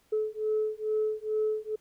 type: beating tone pair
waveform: sine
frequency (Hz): 430 / 432.3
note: A4 / A4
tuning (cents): -40 / -31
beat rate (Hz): 2.3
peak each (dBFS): -29 / -29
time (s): 0.12-1.76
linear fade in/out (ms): 10
effects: tanh soft clip ceiling -20 dBFS + pink hiss -67 dBFS RMS until 1.8 s